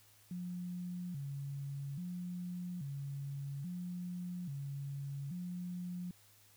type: tone with vibrato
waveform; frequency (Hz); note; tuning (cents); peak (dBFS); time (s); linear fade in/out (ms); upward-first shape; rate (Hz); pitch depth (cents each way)
sine; 157.8; D#3; +25; -39; 0.31-6.11; 2; square; 0.6; 210
effects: added 103 Hz sine -69 dBFS peak until 6.56 s + white hiss -65 dBFS RMS until 6.56 s